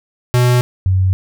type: tone pair in turn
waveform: square / sine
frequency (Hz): 123.47 / 93.78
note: B2 / F#2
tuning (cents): 0 / +24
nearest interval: perfect fourth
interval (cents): 476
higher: first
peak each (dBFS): -10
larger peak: neither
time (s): 0.34-0.61 / 0.86-1.13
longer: neither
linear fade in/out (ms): 0
effects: none